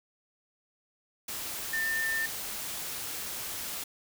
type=tone in noise; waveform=sine; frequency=1798 Hz; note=A6; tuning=37 cents sharp; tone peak=-28 dBFS; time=1.73-2.26 s; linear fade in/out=5 ms; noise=white; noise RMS=-37 dBFS; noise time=1.28-3.84 s; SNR=+6 dB; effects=none